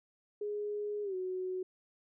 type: tone with pitch glide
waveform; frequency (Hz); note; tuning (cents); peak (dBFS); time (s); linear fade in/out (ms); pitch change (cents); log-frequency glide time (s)
sine; 415.5 to 370.2; G#4 to F#4; +1 to +1; -34; 0.41-1.63; 5; -200; 1.03-1.15
effects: none